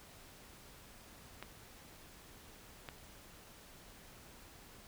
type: clicks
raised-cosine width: 0.3 ms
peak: -28 dBFS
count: 2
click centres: 1.426 / 2.888 s
effects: pink hiss -57 dBFS RMS until 4.87 s